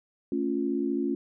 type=chord; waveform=sine; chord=A augmented; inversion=none; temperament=equal with one note detuned; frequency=221.9 / 277.2 / 349.2 Hz; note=A3 / C#4 / E#4; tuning=+15 / 0 / 0 cents; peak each=-32 / -28 / -30 dBFS; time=0.32-1.15 s; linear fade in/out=2 ms; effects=none